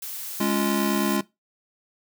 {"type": "noise", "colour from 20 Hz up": "blue", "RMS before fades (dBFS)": -34, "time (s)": [0.02, 1.17], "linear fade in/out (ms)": 5}
{"type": "chord", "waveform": "square", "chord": "Db major", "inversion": "second", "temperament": "just", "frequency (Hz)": [207.9, 277.2, 346.5], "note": ["Ab3", "Db4", "F4"], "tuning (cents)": [2, 0, -14], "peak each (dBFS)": [-25, -28, -28], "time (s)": [0.4, 1.21], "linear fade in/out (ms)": 5}
{"effects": ["noise-tail reverb RT60 0.2 s tail -19 dB re dry"]}